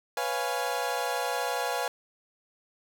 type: chord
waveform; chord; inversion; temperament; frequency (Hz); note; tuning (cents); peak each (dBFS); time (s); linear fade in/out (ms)
30% pulse; C# dominant seventh; third; equal with one note detuned; 493.9 / 552.4 / 698.5 / 830.6; B4 / C#5 / E#5 / G#5; 0 / -6 / 0 / 0; -31 / -33 / -31 / -30; 0.17-1.88; 2
effects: none